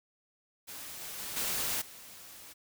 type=noise with level steps; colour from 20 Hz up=white; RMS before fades=-44 / -42 / -40 / -33 / -50 dBFS; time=0.67-2.54 s; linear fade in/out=20 ms; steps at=1 / 1.18 / 1.36 / 1.81 s; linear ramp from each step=10 ms; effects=none